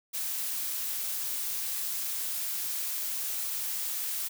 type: noise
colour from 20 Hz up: blue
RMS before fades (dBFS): -33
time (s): 0.13-4.29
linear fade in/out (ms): 20
effects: none